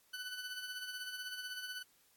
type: tone with tremolo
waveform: 20% pulse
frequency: 1497 Hz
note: F#6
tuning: 20 cents sharp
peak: -35 dBFS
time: 0.13-1.83 s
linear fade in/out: 10 ms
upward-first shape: sine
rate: 16 Hz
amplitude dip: 50%
effects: white hiss -70 dBFS RMS until 2.16 s + AAC 64 kbps